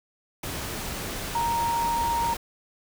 sine tone in noise, 932.3 Hz, A#5, in tune, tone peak -23 dBFS, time 1.35-2.34 s, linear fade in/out 5 ms, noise pink, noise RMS -33 dBFS, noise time 0.43-2.37 s, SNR +7 dB, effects none

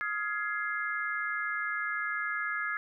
sine chord, F minor seventh, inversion third, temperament just, 1257.2 / 1396.9 / 1676.3 / 2095 Hz, Eb6 / F6 / Ab6 / C7, +18 / 0 / +16 / +2 cents, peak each -37 / -38 / -33 / -38 dBFS, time 0.01-2.77 s, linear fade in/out 0 ms, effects none

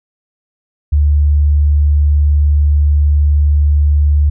sine tone, 73.42 Hz, D2, in tune, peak -7 dBFS, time 0.92-4.3 s, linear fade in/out 10 ms, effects none

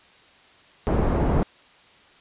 pink low-pass noise, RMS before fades -21 dBFS, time 0.87-1.43 s, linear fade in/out 0 ms, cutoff 760 Hz, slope 12 dB/octave, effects white hiss -53 dBFS RMS until 2.2 s + resampled to 8000 Hz

